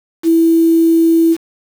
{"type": "tone with quantisation", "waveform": "sine", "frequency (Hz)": 329.6, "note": "E4", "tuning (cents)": 0, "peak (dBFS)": -7, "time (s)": [0.23, 1.37], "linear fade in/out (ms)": 50, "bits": 5, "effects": []}